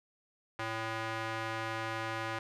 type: tone with band-pass filter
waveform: square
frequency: 112 Hz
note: A2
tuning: 31 cents sharp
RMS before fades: -37 dBFS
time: 0.59-2.39 s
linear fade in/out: 5 ms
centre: 1500 Hz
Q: 0.92
effects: none